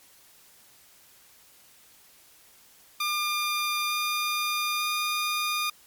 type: tone with pitch steps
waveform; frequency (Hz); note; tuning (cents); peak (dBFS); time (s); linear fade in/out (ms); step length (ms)
15% pulse; 1202 / 1209 / 1216; D6 / D6 / D#6; +40 / +50 / -40; -19; 3-5.7; 5; 900
effects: white hiss -56 dBFS RMS until 5.86 s + MP3 96 kbps